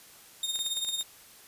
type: tone with tremolo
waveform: sawtooth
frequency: 3682 Hz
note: A#7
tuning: 22 cents flat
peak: -24 dBFS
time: 0.43-1.03 s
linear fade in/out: 2 ms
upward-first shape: sine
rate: 18 Hz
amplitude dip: 65%
type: clicks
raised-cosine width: 0.2 ms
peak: -28 dBFS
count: 7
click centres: 0.557 / 0.591 / 0.664 / 0.771 / 0.848 / 0.888 / 1.01 s
effects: white hiss -53 dBFS RMS until 1.47 s + resampled to 32000 Hz